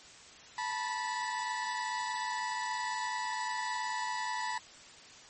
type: tone pair together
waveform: 30% pulse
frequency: 878 / 977.9 Hz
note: A5 / B5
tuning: -4 / -17 cents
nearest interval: major second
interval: 187 cents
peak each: -35 / -32 dBFS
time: 0.58-4.58 s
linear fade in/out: 2 ms
effects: white hiss -53 dBFS RMS until 5.29 s + MP3 32 kbps